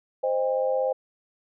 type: tone cluster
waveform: sine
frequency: 522 / 619 / 803 Hz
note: C5 / D#5 / G5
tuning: -4 / -9 / +41 cents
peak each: -23 / -29 / -31 dBFS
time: 0.23-0.93 s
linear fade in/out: 10 ms
effects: none